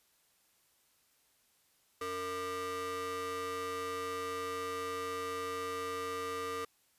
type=ring-modulated tone; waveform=45% pulse; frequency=370 Hz; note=F#4; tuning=in tune; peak=-33 dBFS; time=2.01-6.65 s; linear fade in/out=5 ms; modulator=828 Hz; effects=white hiss -71 dBFS RMS until 6.98 s + resampled to 32000 Hz